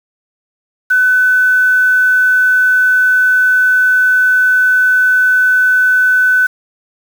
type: tone with quantisation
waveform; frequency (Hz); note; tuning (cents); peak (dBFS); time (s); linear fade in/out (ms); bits
sine; 1505; F#6; +29; -7; 0.9-6.47; 10; 5
effects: none